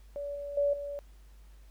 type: tone with level steps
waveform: sine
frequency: 572 Hz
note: D5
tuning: 46 cents flat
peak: -34 / -36 / -24 / -35 dBFS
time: 0.16-0.99 s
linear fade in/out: 0 ms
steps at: 0.35 / 0.57 / 0.73 s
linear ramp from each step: 5 ms
effects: added 50 Hz sine -51 dBFS peak until 1.7 s + pink hiss -66 dBFS RMS until 1.7 s